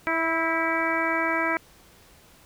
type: harmonic tone with a mistuned harmonic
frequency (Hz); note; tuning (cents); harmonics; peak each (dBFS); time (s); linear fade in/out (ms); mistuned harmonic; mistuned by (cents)
327.7; E4; -10; 1 / 2 / 3 / 4 / 5 / 6 / 7; -30 / -30 / -30 / -30 / -30 / -30 / -30; 0.07-1.57; 0; 5; -27
effects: pink hiss -54 dBFS RMS until 2.45 s